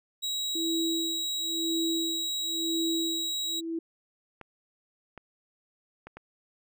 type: tone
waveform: 35% pulse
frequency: 3849 Hz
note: B7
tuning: 45 cents flat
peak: -27 dBFS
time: 0.22-3.61 s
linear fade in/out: 20 ms
type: tone with tremolo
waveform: sine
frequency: 329.6 Hz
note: E4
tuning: in tune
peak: -27 dBFS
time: 0.55-3.79 s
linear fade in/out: 5 ms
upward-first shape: sine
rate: 0.97 Hz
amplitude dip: 100%
type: clicks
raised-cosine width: 0.5 ms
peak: -28 dBFS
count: 4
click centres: 4.413 / 5.177 / 6.07 / 6.17 s
effects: none